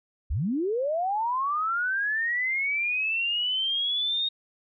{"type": "linear sweep", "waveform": "sine", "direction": "up", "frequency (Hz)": [47.69, 3729], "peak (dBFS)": -24, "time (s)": [0.3, 4.29], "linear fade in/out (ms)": 10, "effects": []}